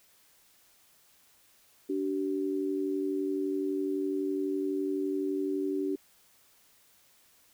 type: tone pair together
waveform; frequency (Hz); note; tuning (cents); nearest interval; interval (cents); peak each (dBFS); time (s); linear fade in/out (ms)
sine; 290 / 381.9; D4 / G4; -22 / -45; perfect fourth; 477; -31 / -31; 1.89-5.96; 10
effects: white hiss -63 dBFS RMS until 7.53 s